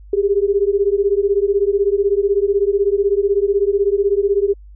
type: beating tone pair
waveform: sine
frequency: 393.2 / 409.2 Hz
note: G4 / G#4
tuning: +5 / -26 cents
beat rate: 16 Hz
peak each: -16 dBFS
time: 0.13-4.54 s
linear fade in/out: 5 ms
effects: added 50 Hz sine -37 dBFS peak until 4.75 s